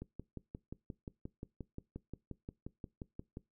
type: click train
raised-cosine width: 3 ms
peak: -30 dBFS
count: 20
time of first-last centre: 0.02-3.371 s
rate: 5.67 Hz
effects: noise-tail reverb RT60 0.2 s tail -21 dB re dry